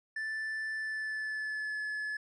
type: tone with pitch glide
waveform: triangle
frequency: 1760 to 1715.8 Hz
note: A6 to A6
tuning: 0 to -44 cents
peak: -32 dBFS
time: 0.16-2.17 s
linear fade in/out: 5 ms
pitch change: -44 cents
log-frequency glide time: 0.75-1.81 s
effects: resampled to 22050 Hz